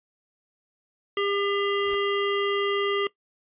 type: harmonic tone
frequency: 401.6 Hz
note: G4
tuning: 42 cents sharp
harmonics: 1 / 3 / 5 / 7 / 8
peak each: -25 / -30 / -32 / -33 / -34 dBFS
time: 1.17-3.07 s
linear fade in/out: 2 ms
type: noise with exponential growth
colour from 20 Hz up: pink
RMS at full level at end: -40 dBFS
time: 1.64-1.95 s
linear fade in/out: 2 ms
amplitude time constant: 67 ms
effects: noise-tail reverb RT60 0.1 s tail -19 dB re dry + resampled to 8000 Hz

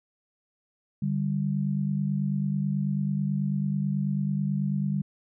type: tone pair together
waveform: sine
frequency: 146.83 / 196 Hz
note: D3 / G3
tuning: 0 / 0 cents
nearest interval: perfect fourth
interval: 500 cents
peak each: -27 dBFS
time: 1.02-5.02 s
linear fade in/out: 5 ms
effects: none

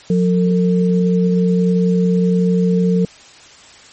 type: tone pair together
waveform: sine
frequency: 179.12 / 451.7 Hz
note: F3 / A4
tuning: +44 / +45 cents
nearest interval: octave + major third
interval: 1601 cents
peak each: -12 / -18 dBFS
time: 0.1-3.05 s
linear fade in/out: 2 ms
effects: white hiss -42 dBFS RMS until 3.92 s + MP3 32 kbps

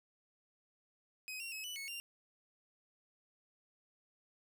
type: tone with pitch steps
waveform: sawtooth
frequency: 2523 / 2747 / 2570 / 2973 / 2201 / 2782 Hz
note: D#7 / F7 / E7 / F#7 / C#7 / F7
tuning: +23 / -29 / -45 / +8 / -13 / -7 cents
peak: -39 dBFS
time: 1.28-2 s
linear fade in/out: 0 ms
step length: 120 ms
effects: none

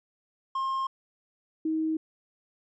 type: tone pair in turn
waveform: triangle / sine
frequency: 1066 / 316.9 Hz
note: C6 / D#4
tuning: +32 / +32 cents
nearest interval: octave + major sixth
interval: 2100 cents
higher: first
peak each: -25 dBFS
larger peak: neither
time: 0.55-0.87 / 1.65-1.97 s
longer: neither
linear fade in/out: 5 ms
effects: resampled to 16000 Hz

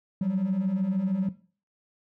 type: beating tone pair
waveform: triangle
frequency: 180.2 / 193.2 Hz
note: F#3 / G3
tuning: -45 / -25 cents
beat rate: 13 Hz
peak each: -25 / -23 dBFS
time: 0.21-1.29 s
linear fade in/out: 5 ms
effects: noise-tail reverb RT60 0.4 s tail -17 dB re dry + tanh soft clip ceiling -19 dBFS

